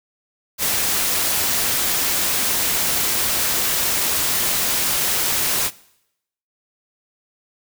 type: noise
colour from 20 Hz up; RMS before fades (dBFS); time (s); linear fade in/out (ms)
white; -20; 0.58-5.71; 50
effects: noise-tail reverb RT60 0.8 s tail -21 dB re dry